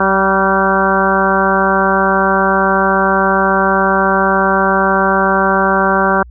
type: harmonic tone with a mistuned harmonic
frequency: 192.7 Hz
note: G3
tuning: 29 cents flat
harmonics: 1 / 2 / 3 / 4 / 5 / 6 / 7 / 8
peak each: -18 / -18 / -18 / -18 / -18 / -18 / -18 / -18 dBFS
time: 0-6.23 s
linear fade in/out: 5 ms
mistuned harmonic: 7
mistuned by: +42 cents
effects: added 60 Hz sine -33 dBFS peak until 6.3 s